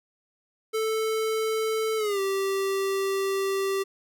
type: tone with pitch glide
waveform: square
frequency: 440 to 389.7 Hz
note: A4 to G4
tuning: 0 to -10 cents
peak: -25 dBFS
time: 0.73-3.84 s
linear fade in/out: 20 ms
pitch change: -210 cents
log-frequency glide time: 1.97-2.2 s
effects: none